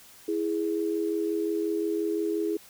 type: tone pair together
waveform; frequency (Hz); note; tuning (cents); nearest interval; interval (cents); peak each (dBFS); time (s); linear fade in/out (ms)
sine; 329.6 / 415.3; E4 / G#4; 0 / 0; major third; 400; -28; 0.28-2.57; 5
effects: white hiss -52 dBFS RMS until 2.69 s